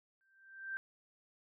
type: tone with exponential growth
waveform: sine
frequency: 1568 Hz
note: G6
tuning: in tune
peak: -35 dBFS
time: 0.21-0.77 s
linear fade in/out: 0 ms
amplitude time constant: 120 ms
effects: none